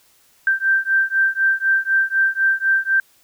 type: beating tone pair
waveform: sine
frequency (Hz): 1566 / 1570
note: G6 / G6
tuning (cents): -2 / +2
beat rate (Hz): 4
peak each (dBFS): -18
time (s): 0.47-3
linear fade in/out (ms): 2
effects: white hiss -56 dBFS RMS until 3.23 s